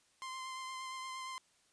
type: tone with vibrato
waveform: sawtooth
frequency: 1043 Hz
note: C6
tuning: 6 cents flat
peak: -38 dBFS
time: 0.22-1.38 s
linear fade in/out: 0 ms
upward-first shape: triangle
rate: 8.6 Hz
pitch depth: 20 cents each way
effects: white hiss -71 dBFS RMS until 1.72 s + resampled to 22050 Hz